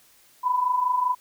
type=tone pair together; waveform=sine; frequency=975 / 1000.1 Hz; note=B5 / B5; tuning=-23 / +21 cents; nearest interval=unison; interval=44 cents; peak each=-27 / -21 dBFS; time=0.43-1.15 s; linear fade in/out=20 ms; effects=white hiss -57 dBFS RMS until 1.2 s